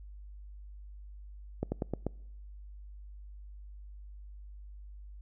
slowing click train, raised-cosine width 2 ms, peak -18 dBFS, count 5, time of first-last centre 1.63-2.066 s, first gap 90 ms, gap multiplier 1.13, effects noise-tail reverb RT60 0.8 s tail -25 dB re dry + added 50 Hz sine -45 dBFS peak until 5.21 s

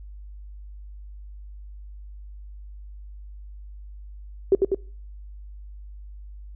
sine tone with echo, 387.3 Hz, G4, 21 cents flat, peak -12 dBFS, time 4.52-4.55 s, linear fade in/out 2 ms, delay 98 ms, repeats 2, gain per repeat -3 dB, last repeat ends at 4.746 s, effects noise-tail reverb RT60 0.5 s tail -25 dB re dry + added 50 Hz sine -38 dBFS peak until 6.55 s

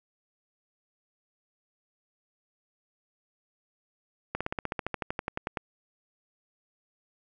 slowing click train, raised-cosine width 0.5 ms, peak -15 dBFS, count 17, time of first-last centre 4.35-5.572 s, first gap 56 ms, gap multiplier 1.04, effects none

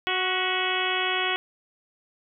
harmonic tone with a mistuned harmonic, 369.5 Hz, F#4, 2 cents flat, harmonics 1 / 2 / 3 / 4 / 5 / 6 / 7 / 8 / 9, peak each -32 / -32 / -32 / -32 / -32 / -32 / -32 / -32 / -32 dBFS, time 0.07-1.36 s, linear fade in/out 0 ms, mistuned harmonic 5, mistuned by +54 cents, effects none

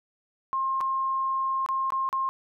sine tone with dropouts, 1065 Hz, C6, 30 cents sharp, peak -24 dBFS, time 0.53-2.29 s, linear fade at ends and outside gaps 0 ms, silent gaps 0.806-0.811 / 1.662-1.688 / 1.904-1.922 / 2.09-2.128 s, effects none

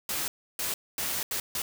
white noise bursts at uneven times, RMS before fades -31 dBFS, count 5, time 0.09-0.28 / 0.59-0.74 / 0.98-1.23 / 1.31-1.4 / 1.55-1.62 s, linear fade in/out 2 ms, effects none

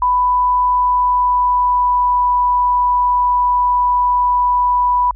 sine tone with pitch glide, 993 to 986.1 Hz, B5 to B5, +9 to -3 cents, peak -11 dBFS, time 0.02-5.11 s, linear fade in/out 2 ms, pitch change -12 cents, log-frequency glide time 0.66-2.24 s, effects added 49 Hz sine -31 dBFS peak until 5.15 s

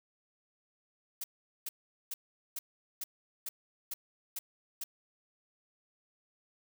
blue noise bursts, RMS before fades -38 dBFS, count 9, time 1.21-4.84 s, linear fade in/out 5 ms, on 30 ms, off 420 ms, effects none

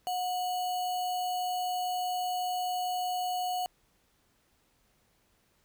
sine tone with sample-and-hold, 728 Hz, F#5, 28 cents flat, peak -29 dBFS, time 0.07-3.66 s, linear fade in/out 0 ms, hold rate 3675 Hz, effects pink hiss -70 dBFS RMS until 5.64 s

